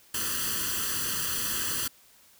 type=noise with comb filter; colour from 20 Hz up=white; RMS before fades=-30 dBFS; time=0.14-1.88 s; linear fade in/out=5 ms; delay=0.66 ms; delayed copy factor=+1; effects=white hiss -58 dBFS RMS until 2.39 s